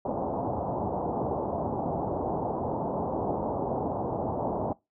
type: low-pass noise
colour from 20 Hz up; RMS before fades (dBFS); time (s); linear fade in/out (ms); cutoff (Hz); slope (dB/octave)
white; -30; 0.05-4.73; 5; 900; 48
effects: noise-tail reverb RT60 0.2 s tail -21 dB re dry + high-pass 80 Hz 12 dB/octave